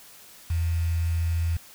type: tone with quantisation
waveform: sine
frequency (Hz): 83.3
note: E2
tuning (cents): +19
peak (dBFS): -22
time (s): 0.5-1.57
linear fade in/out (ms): 5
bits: 7
effects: white hiss -49 dBFS RMS until 1.74 s